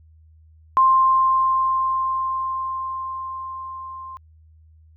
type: tone with level ramp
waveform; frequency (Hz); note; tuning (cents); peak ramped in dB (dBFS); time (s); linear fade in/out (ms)
sine; 1052; C6; +9; -11 to -33; 0.77-4.17; 0
effects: added 79 Hz sine -48 dBFS peak until 4.96 s